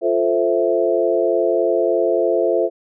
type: chord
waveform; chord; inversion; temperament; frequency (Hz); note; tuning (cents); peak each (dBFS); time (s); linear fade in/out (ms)
sine; F major seventh; none; equal; 349.2 / 440 / 523.3 / 659.3; F4 / A4 / C5 / E5; 0 / 0 / 0 / 0; -20; 0.01-2.7; 50
effects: none